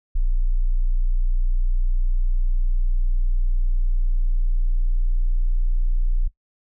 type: tone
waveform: sine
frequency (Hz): 29.94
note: A#0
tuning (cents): +47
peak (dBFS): -16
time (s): 0.15-6.28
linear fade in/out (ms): 10
effects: noise-tail reverb RT60 0.1 s tail -17 dB re dry